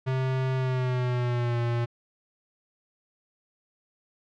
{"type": "tone with pitch glide", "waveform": "square", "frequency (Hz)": [130.81, 118.58], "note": ["C3", "A#2"], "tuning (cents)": [0, 30], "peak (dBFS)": -25, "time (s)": [0.06, 1.86], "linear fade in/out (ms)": 20, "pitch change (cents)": -170, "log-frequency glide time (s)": [0.56, 1.59], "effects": ["low-pass 3000 Hz 12 dB/octave"]}